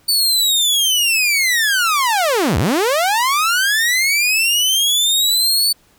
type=linear two-way sweep; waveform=sawtooth; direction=down then up; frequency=4542 to 65.41 to 4542 Hz; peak=-10 dBFS; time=0.08-5.73 s; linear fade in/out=10 ms; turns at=2.58 s; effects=pink hiss -54 dBFS RMS until 5.98 s